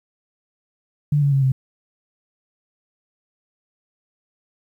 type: tone with pitch steps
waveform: sine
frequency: 146.83 / 141.66 / 136.68 / 131.87 Hz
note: D3 / C#3 / C#3 / C3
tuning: 0 / +38 / -24 / +14 cents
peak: -14 dBFS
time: 1.12-1.52 s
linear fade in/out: 5 ms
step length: 100 ms
effects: 9-bit